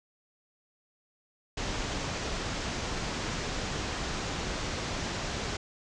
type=low-pass noise; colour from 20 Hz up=pink; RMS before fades=-34 dBFS; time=1.57-5.57 s; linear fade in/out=5 ms; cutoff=7200 Hz; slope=48 dB/octave; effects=none